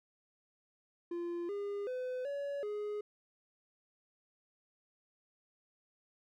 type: tone with pitch steps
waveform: triangle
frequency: 345.1 / 405.4 / 506 / 566 / 417.4 Hz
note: F4 / G#4 / B4 / C#5 / G#4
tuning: -21 / -42 / +42 / +36 / +9 cents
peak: -34 dBFS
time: 1.11-3.01 s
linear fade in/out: 5 ms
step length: 380 ms
effects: none